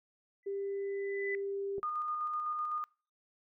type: tone with exponential growth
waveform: sine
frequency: 1998 Hz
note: B6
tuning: 20 cents sharp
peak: -33 dBFS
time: 0.43-1.35 s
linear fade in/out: 1 ms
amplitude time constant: 200 ms
type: tone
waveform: sine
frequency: 396.4 Hz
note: G4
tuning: 19 cents sharp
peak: -34 dBFS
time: 0.46-1.8 s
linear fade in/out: 10 ms
type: click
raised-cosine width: 2 ms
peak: -34 dBFS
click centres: 1.782 s
type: tone with tremolo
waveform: sine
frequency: 1223 Hz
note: D#6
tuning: 30 cents flat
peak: -32 dBFS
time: 1.83-2.84 s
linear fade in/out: 0 ms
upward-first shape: square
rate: 7.9 Hz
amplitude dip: 25%
effects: noise-tail reverb RT60 0.4 s tail -25 dB re dry